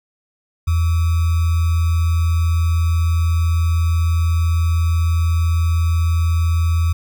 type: tone with sample-and-hold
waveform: sine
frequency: 83 Hz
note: E2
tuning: 12 cents sharp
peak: -13 dBFS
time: 0.67-6.93 s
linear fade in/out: 10 ms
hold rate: 1225 Hz
effects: none